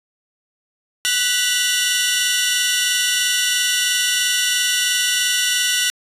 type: tone cluster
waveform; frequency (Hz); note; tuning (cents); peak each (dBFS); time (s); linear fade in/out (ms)
20% pulse; 1486 / 1963 / 2795 / 2995 / 3534; F#6 / B6 / F7 / F#7 / A7; +7 / -11 / +1 / +20 / +7; -18; 1.05-5.9; 0
effects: resampled to 32000 Hz